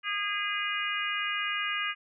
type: harmonic tone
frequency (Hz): 409.5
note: G#4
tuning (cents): -24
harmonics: 3 / 4 / 5 / 6 / 7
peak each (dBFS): -35 / -35 / -35 / -35 / -35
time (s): 0.03-1.95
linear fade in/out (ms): 50
effects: none